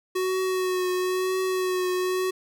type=tone with vibrato; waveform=square; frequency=370 Hz; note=F#4; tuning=in tune; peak=-24 dBFS; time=0.15-2.31 s; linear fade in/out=10 ms; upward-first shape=triangle; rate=1 Hz; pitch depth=27 cents each way; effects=none